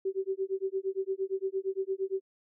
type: tone with tremolo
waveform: sine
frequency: 384.7 Hz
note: G4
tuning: 33 cents flat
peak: -26 dBFS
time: 0.05-2.21 s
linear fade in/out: 5 ms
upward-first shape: sine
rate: 8.7 Hz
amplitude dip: 100%
effects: none